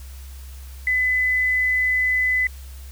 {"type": "tone", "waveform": "sine", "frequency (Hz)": 2009, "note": "B6", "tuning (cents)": 29, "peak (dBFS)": -17, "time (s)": [0.87, 2.47], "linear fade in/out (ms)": 2, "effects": ["added 66 Hz sine -35 dBFS peak until 2.91 s", "white hiss -48 dBFS RMS until 2.91 s"]}